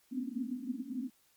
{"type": "band-pass noise", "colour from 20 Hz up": "white", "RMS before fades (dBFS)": -38, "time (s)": [0.11, 1.1], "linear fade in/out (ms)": 20, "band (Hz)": [230, 270], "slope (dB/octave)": 96, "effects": ["white hiss -69 dBFS RMS until 1.36 s", "MP3 96 kbps"]}